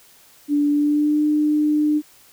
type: tone with pitch glide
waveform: sine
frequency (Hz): 291.2 to 300.6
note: D4 to D4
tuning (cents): -15 to +40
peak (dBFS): -15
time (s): 0.48-2.02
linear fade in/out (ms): 50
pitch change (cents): +55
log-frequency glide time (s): 0.7-1.19
effects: white hiss -51 dBFS RMS until 2.32 s